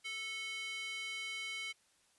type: tone with high-pass filter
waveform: square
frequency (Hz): 440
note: A4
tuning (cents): 0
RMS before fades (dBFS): -42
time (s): 0.04-1.73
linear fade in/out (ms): 20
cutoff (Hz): 2500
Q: 8.2
effects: white hiss -71 dBFS RMS until 2.18 s + resampled to 24000 Hz